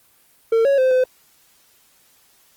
triangle tone with pitch steps, 453.6 / 555 / 518 / 511 Hz, A#4 / C#5 / C5 / C5, -47 / +2 / -17 / -41 cents, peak -11 dBFS, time 0.52-1.04 s, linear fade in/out 5 ms, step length 130 ms, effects white hiss -56 dBFS RMS until 2.56 s + Opus 24 kbps

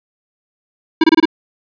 square tone bursts, 321.8 Hz, E4, 42 cents flat, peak -7 dBFS, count 5, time 1.01-1.255 s, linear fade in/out 5 ms, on 29 ms, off 25 ms, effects resampled to 11025 Hz + 8-bit

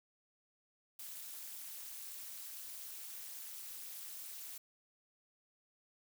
blue noise with amplitude modulation, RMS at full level -44 dBFS, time 0.99-4.58 s, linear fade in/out 5 ms, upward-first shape sine, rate 256 Hz, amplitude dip 90%, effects none

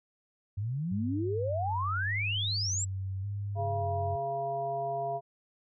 sine exponential sweep, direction up, 95 to 7830 Hz, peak -30 dBFS, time 0.57-2.85 s, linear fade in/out 10 ms
sine tone with vibrato, 98.4 Hz, G2, 7 cents sharp, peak -32 dBFS, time 0.91-4.16 s, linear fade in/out 10 ms, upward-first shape square, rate 0.86 Hz, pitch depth 47 cents each way
harmonic tone, 137.3 Hz, C#3, 16 cents flat, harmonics 1 / 3 / 5 / 7, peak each -42 / -39 / -31 / -42 dBFS, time 3.55-5.21 s, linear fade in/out 50 ms
effects none

